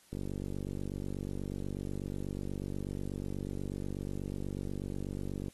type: click train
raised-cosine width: 3 ms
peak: -25 dBFS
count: 259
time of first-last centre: 0.13-5.483 s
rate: 48.2 Hz
effects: white hiss -63 dBFS RMS until 5.53 s + AAC 32 kbps